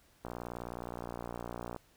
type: click train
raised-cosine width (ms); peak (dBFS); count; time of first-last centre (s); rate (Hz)
1; -26; 91; 0.25-1.763; 59.5
effects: pink hiss -66 dBFS RMS until 1.96 s